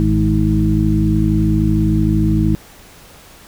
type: harmonic tone with a mistuned harmonic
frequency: 53.1 Hz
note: G#1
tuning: 39 cents sharp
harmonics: 1 / 2 / 3 / 4 / 6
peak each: -18 / -18 / -18 / -18 / -18 dBFS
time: 0-2.55 s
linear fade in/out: 0 ms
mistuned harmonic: 2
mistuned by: +39 cents
effects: pink hiss -42 dBFS RMS until 3.47 s